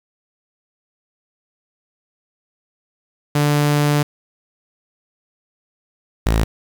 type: tone pair in turn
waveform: sawtooth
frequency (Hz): 146.83 / 55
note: D3 / A1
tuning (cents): 0 / 0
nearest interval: octave + perfect fourth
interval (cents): 1700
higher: first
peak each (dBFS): -10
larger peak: neither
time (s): 3.35-4.03 / 6.26-6.44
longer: first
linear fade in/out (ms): 5
effects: 7-bit